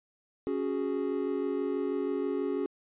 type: chord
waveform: triangle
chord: C# suspended fourth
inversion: none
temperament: just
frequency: 277.2 / 369.6 / 415.8 Hz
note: C#4 / F#4 / G#4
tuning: 0 / -2 / +2 cents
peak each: -31 dBFS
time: 0.47-2.66 s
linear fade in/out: 0 ms
effects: resampled to 8000 Hz